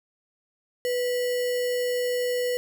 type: tone with sample-and-hold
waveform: sine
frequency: 493.9 Hz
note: B4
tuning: in tune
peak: -23 dBFS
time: 0.85-2.57 s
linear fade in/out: 0 ms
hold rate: 2450 Hz
effects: none